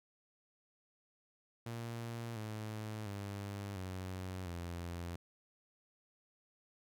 sawtooth tone with pitch steps, 116.54 / 108.11 / 100.29 / 93.03 / 86.3 Hz, A#2 / A2 / G2 / F#2 / F2, 0 / -30 / +40 / +10 / -20 cents, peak -37 dBFS, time 1.66-5.16 s, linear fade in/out 5 ms, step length 700 ms, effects none

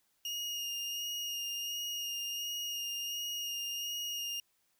30% pulse tone with vibrato, 2845 Hz, F7, 31 cents sharp, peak -33 dBFS, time 0.25-4.4 s, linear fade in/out 2 ms, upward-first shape sine, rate 1.4 Hz, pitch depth 18 cents each way, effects white hiss -75 dBFS RMS until 4.79 s

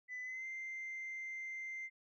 sine tone with pitch glide, 2000 to 2086 Hz, B6 to C7, +21 to -6 cents, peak -40 dBFS, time 0.08-1.9 s, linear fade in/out 50 ms, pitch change +73 cents, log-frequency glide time 0.22-0.46 s, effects tanh soft clip ceiling -39 dBFS

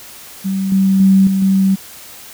sine tone with level steps, 192.6 Hz, G3, 30 cents flat, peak -15 / -9 / -6 / -12 / -9 dBFS, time 0.44-1.76 s, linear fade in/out 20 ms, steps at 0.72 / 1 / 1.27 / 1.42 s, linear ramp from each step 2 ms, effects white hiss -36 dBFS RMS until 2.33 s

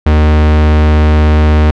45% pulse tone, 76.4 Hz, D#2, 31 cents flat, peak -5 dBFS, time 0.06-1.71 s, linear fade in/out 5 ms, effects low-pass 3000 Hz 12 dB/octave

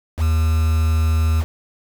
triangle tone with quantisation, 79.8 Hz, D#2, 44 cents sharp, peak -12 dBFS, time 0.17-1.45 s, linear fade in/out 50 ms, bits 5, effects none

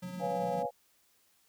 square tone with tremolo, 181.4 Hz, F#3, 34 cents flat, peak -39 dBFS, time 0.02-0.63 s, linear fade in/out 10 ms, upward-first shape triangle, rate 18 Hz, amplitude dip 30%
pink band-pass noise, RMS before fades -46 dBFS, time 0.03-0.66 s, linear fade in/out 5 ms, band 130 to 260 Hz, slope 48 dB/octave
sine chord, C# dominant seventh, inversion third, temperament equal, 493.9 / 554.4 / 698.5 / 830.6 Hz, B4 / C#5 / E#5 / G#5, 0 / 0 / 0 / 0 cents, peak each -36 dBFS, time 0.19-0.71 s, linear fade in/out 50 ms
effects white hiss -69 dBFS RMS until 1.48 s

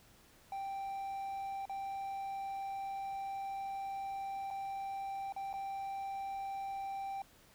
triangle tone with dropouts, 784 Hz, G5, in tune, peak -36 dBFS, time 0.52-7.22 s, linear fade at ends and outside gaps 2 ms, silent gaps 1.655-1.695 / 4.504-4.509 / 5.324-5.363 / 5.53-5.538 s, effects pink hiss -63 dBFS RMS until 7.54 s

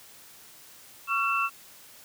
sine tone cluster, 1121 / 1363 / 2671 Hz, C#6 / F6 / E7, +19 / -43 / +22 cents, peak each -28 dBFS, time 1.07-1.5 s, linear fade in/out 50 ms, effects white hiss -51 dBFS RMS until 2.04 s + high-pass 60 Hz 12 dB/octave

